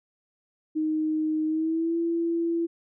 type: tone with pitch glide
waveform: sine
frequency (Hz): 311.4 to 335.7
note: D#4 to E4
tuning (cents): +2 to +32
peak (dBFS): -23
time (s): 0.75-2.67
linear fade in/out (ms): 20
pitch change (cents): +130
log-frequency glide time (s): 1.46-1.97
effects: none